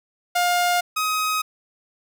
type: tone pair in turn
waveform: sawtooth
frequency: 708 / 1261.5 Hz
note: F5 / D#6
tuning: +23 / +23 cents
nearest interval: minor seventh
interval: 1000 cents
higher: second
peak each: -14 / -17 dBFS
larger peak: first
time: 0.35-0.81 / 0.96-1.42 s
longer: neither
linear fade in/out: 10 ms
effects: none